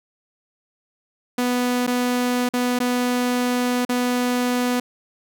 sawtooth tone with dropouts, 246.9 Hz, B3, in tune, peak -15 dBFS, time 1.38-4.8 s, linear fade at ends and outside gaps 5 ms, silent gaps 1.867-1.875 / 2.49-2.536 / 2.79-2.801 / 3.851-3.892 s, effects none

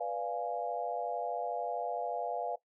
sine chord, B diminished seventh, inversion none, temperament equal with one note detuned, 493.9 / 587.3 / 698.5 / 833.5 Hz, B4 / D5 / F5 / Ab5, 0 / 0 / 0 / +6 cents, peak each -39 / -40 / -36 / -40 dBFS, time 0-2.56 s, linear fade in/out 10 ms, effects noise-tail reverb RT60 0.1 s tail -17 dB re dry

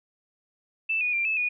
sine tone with pitch steps, 2645 / 2464 / 2375 / 2609 / 2458 Hz, E7 / D#7 / D7 / E7 / D#7, +5 / -17 / +19 / -18 / -22 cents, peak -23 dBFS, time 0.89-1.49 s, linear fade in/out 10 ms, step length 120 ms, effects none

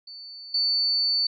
sine tone with level steps, 4500 Hz, C#8, 25 cents sharp, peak -38 / -20 dBFS, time 0.07-1.27 s, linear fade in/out 5 ms, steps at 0.54 s, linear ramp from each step 5 ms, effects MP3 96 kbps

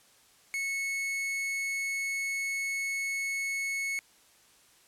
45% pulse tone, 2200 Hz, C#7, 14 cents flat, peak -30 dBFS, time 0.54-3.99 s, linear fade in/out 0 ms, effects white hiss -61 dBFS RMS until 4.87 s + low-pass 11000 Hz 12 dB/octave

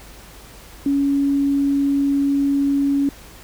sine tone, 279.9 Hz, C#4, 17 cents sharp, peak -15 dBFS, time 0.86-3.09 s, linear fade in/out 2 ms, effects added 50 Hz sine -44 dBFS peak until 3.43 s + pink hiss -43 dBFS RMS until 3.43 s

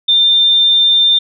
sine tone, 3595 Hz, A7, 36 cents sharp, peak -7 dBFS, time 0.08-1.19 s, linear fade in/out 10 ms, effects none

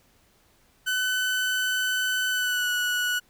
30% pulse tone with pitch glide, 1508 to 1470.2 Hz, F#6 to F#6, +32 to -11 cents, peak -21 dBFS, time 0.86-3.2 s, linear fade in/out 20 ms, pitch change -43 cents, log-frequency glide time 2.29-2.69 s, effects pink hiss -62 dBFS RMS until 3.29 s

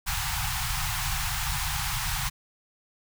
pink band-stop noise, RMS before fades -29 dBFS, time 0.06-2.3 s, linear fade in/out 20 ms, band 160 to 740 Hz, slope 96 dB/octave, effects none

